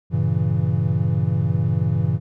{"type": "chord", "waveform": "triangle", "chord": "G diminished seventh", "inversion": "none", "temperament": "equal", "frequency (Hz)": [98, 116.54, 138.59, 164.81], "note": ["G2", "Bb2", "Db3", "Fb3"], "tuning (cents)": [0, 0, 0, 0], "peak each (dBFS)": -21, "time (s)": [0.1, 2.2], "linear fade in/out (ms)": 50, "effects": []}